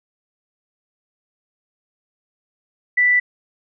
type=tone; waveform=sine; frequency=1975.5 Hz; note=B6; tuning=in tune; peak=-12 dBFS; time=2.97-3.2 s; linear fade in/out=10 ms; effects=none